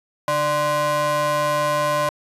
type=ring-modulated tone; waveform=square; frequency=223.7 Hz; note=A3; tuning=29 cents sharp; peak=-16 dBFS; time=0.28-2.09 s; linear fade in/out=0 ms; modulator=816 Hz; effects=resampled to 32000 Hz